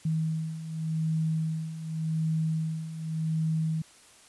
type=beating tone pair; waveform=sine; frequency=158.8 / 159.67 Hz; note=D#3 / D#3; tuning=+36 / +45 cents; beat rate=0.87 Hz; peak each=-33 / -28 dBFS; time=0.05-3.82 s; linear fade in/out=5 ms; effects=white hiss -55 dBFS RMS until 4.28 s + resampled to 24000 Hz